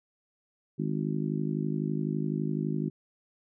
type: harmonic tone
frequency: 51.91 Hz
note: G#1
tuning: in tune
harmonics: 3 / 4 / 5 / 6 / 7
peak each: -31 / -33 / -35 / -37 / -38 dBFS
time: 0.78-2.9 s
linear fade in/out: 20 ms
effects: none